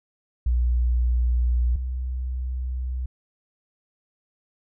sine tone pair in turn, 60.5 / 63.16 Hz, B1 / B1, -35 / +39 cents, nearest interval minor second, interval 74 cents, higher second, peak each -18 / -25 dBFS, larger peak first, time 0.46-1.76 / 1.76-3.06 s, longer neither, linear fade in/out 5 ms, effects none

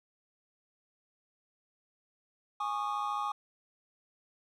triangle chord, Ab suspended fourth, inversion none, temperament equal with one note detuned, 830.6 / 1108.7 / 1222.4 Hz, Ab5 / Db6 / Eb6, 0 / 0 / -31 cents, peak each -34 dBFS, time 2.6-3.32 s, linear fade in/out 5 ms, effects none

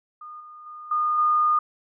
sine tone with level steps, 1222 Hz, D#6, 32 cents flat, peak -37 / -41 / -37 / -20 / -17 dBFS, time 0.21-1.59 s, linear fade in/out 5 ms, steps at 0.4 / 0.66 / 0.91 / 1.18 s, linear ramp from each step 5 ms, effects none

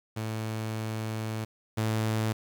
sawtooth tone pair in turn, 110 / 110 Hz, A2 / A2, 0 / 0 cents, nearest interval unison, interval 0 cents, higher neither, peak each -27 / -22 dBFS, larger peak second, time 0.16-1.45 / 1.77-2.33 s, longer first, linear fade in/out 10 ms, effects 9-bit

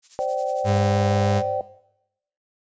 violet noise with tremolo, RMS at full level -35 dBFS, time 0.02-0.92 s, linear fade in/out 50 ms, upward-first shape triangle, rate 11 Hz, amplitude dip 90%
sine chord, C suspended second, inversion none, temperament equal with one note detuned, 523.3 / 587.3 / 770.1 Hz, C5 / D5 / G5, 0 / 0 / -31 cents, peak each -26 dBFS, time 0.19-1.61 s, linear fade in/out 0 ms
35% pulse tone, 100.7 Hz, G2, 47 cents sharp, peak -17 dBFS, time 0.64-1.43 s, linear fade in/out 50 ms
effects noise-tail reverb RT60 0.8 s tail -17 dB re dry + resampled to 16000 Hz

